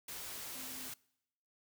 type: tone in noise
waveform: sine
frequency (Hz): 260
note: C4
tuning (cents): -11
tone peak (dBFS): -54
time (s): 0.55-0.89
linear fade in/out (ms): 5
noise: white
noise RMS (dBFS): -45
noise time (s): 0.08-0.94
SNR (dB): -12
effects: noise-tail reverb RT60 0.8 s tail -24 dB re dry